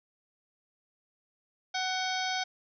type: harmonic tone with a mistuned harmonic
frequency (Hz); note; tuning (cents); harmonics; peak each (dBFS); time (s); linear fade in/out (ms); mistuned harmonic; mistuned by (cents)
746; F#5; +14; 1 / 2 / 3 / 4 / 5 / 6 / 7 / 8; -33 / -36 / -38 / -39 / -40 / -41 / -41 / -42; 1.74-2.44; 10; 4; +130
effects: none